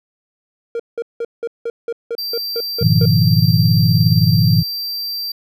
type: tone bursts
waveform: triangle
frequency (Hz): 466.2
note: A#4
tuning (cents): 0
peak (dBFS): -17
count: 11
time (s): 0.75-3.056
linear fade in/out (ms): 2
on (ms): 46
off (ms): 180
type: tone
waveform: square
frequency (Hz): 4699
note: D8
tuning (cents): 0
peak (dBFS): -22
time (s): 2.18-5.32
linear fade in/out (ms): 5
type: chord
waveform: sine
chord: F half-diminished seventh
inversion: first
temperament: equal with one note detuned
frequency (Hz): 103.83 / 121.35 / 155.56 / 174.61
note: Ab2 / Cb3 / Eb3 / F3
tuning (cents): 0 / -30 / 0 / 0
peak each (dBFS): -16 / -15 / -15 / -17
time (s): 2.81-4.63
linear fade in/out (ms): 10
effects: none